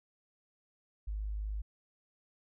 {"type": "tone", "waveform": "sine", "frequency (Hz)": 51.91, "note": "G#1", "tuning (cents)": 0, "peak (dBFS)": -34, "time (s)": [1.07, 1.62], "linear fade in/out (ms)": 10, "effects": []}